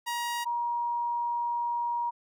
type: tone pair in turn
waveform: sawtooth / sine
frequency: 950 / 950 Hz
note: A#5 / A#5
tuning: +33 / +33 cents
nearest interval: unison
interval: 0 cents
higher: neither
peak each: -26 / -27 dBFS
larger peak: first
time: 0.06-0.45 / 0.45-2.11 s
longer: second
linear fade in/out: 20 ms
effects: none